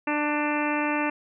harmonic tone with a mistuned harmonic, 297 Hz, D4, 20 cents sharp, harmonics 1 / 2 / 3 / 4 / 5 / 6 / 7 / 8 / 9, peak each -27 / -32 / -30 / -34 / -35 / -34 / -37 / -35 / -34 dBFS, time 0.07-1.1 s, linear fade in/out 5 ms, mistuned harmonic 4, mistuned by -19 cents, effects none

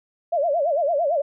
sine tone with vibrato, 622.3 Hz, D#5, in tune, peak -18 dBFS, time 0.32-1.22 s, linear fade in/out 10 ms, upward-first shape sine, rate 8.9 Hz, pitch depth 210 cents each way, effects none

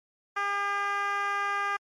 10% pulse tone with band-pass filter, 403 Hz, G4, 48 cents sharp, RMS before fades -29 dBFS, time 0.36-1.77 s, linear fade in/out 10 ms, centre 1300 Hz, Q 1.8, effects MP3 64 kbps

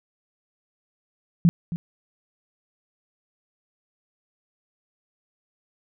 sine tone with echo, 170 Hz, F3, 46 cents flat, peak -12 dBFS, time 1.45-1.49 s, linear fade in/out 0 ms, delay 270 ms, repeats 1, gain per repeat -13 dB, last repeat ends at 1.76 s, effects none

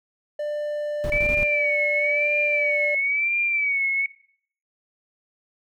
triangle tone with pitch glide, 594 to 590.2 Hz, D5 to D5, +20 to +8 cents, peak -23 dBFS, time 0.39-2.95 s, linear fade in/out 5 ms, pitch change -12 cents, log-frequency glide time 0.59-1.66 s
brown noise bursts, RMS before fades -28 dBFS, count 5, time 1.04-1.431 s, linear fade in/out 0 ms, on 59 ms, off 24 ms
sine tone with vibrato, 2283 Hz, D7, 50 cents flat, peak -20 dBFS, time 1.12-4.06 s, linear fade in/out 2 ms, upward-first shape sine, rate 0.99 Hz, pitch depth 81 cents each way
effects noise-tail reverb RT60 0.6 s tail -21 dB re dry

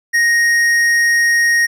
sine tone with tanh clipping, 1869 Hz, A#6, 4 cents sharp, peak -12 dBFS, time 0.13-1.67 s, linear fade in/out 20 ms, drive 12 dB, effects none

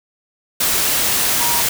sine tone in noise, 950 Hz, A#5, 33 cents sharp, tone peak -23 dBFS, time 1.4-1.61 s, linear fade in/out 5 ms, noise white, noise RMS -17 dBFS, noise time 0.6-1.69 s, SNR -9 dB, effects none

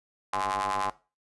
sawtooth ring-modulated tone, 98 Hz, G2, in tune, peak -20 dBFS, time 0.33-0.9 s, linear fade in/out 5 ms, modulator 936 Hz, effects noise-tail reverb RT60 0.3 s tail -17 dB re dry + resampled to 24000 Hz

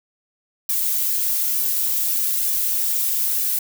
violet noise with flanger, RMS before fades -21 dBFS, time 0.69-3.59 s, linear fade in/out 5 ms, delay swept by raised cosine 1.7 to 4.8 ms, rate 1.1 Hz, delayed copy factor +0.8, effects none

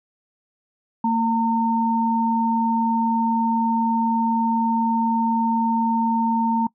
sine tone pair together, 228 / 912 Hz, A#3 / A#5, -38 / -38 cents, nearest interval 2 octaves, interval 2400 cents, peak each -20 dBFS, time 1.04-6.67 s, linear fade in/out 5 ms, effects noise-tail reverb RT60 0.1 s tail -23 dB re dry

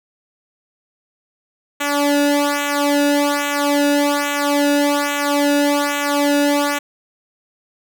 sawtooth tone with flanger, 288 Hz, D4, 34 cents flat, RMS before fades -17 dBFS, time 1.8-6.79 s, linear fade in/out 10 ms, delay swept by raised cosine 0.2 to 0.94 ms, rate 1.2 Hz, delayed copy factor -1, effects none

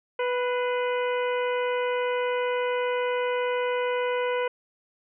harmonic tone with a mistuned harmonic, 493.9 Hz, B4, in tune, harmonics 1 / 2 / 3 / 4 / 5 / 6, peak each -25 / -31 / -35 / -37 / -39 / -41 dBFS, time 0.19-4.48 s, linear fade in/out 5 ms, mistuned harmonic 4, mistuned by +57 cents, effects none

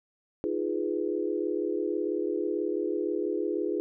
sine chord, F half-diminished seventh, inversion third, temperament equal, 311.1 / 349.2 / 415.3 / 493.9 Hz, Eb4 / F4 / Ab4 / Cb5, 0 / 0 / 0 / 0 cents, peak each -33 / -31 / -31 / -36 dBFS, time 0.44-3.8 s, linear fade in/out 0 ms, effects none

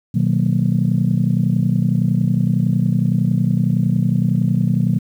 sine chord, B major seventh, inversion none, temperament just, 123.47 / 154.34 / 185.21 / 231.5 Hz, B2 / D#3 / F#3 / A#3, 0 / -14 / +2 / -12 cents, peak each -18 / -18 / -18 / -22 dBFS, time 0.14-4.99 s, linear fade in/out 10 ms, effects tanh soft clip ceiling -5 dBFS + 8-bit

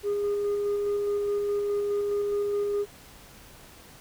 sine tone with tremolo, 408.8 Hz, G#4, 27 cents flat, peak -21 dBFS, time 0.03-2.86 s, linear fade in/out 50 ms, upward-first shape square, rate 4.8 Hz, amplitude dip 25%, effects tanh soft clip ceiling -23 dBFS + pink hiss -50 dBFS RMS until 4 s

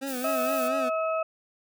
25% pulse tone with vibrato, 261.6 Hz, C4, in tune, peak -27 dBFS, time 0.01-0.9 s, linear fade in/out 20 ms, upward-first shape sine, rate 4.3 Hz, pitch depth 97 cents each way
blue noise, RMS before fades -38 dBFS, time 0.06-0.69 s, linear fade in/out 20 ms
harmonic tone, 643 Hz, E5, 43 cents flat, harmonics 1 / 2 / 4, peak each -26 / -30 / -38 dBFS, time 0.24-1.23 s, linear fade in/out 5 ms
effects none

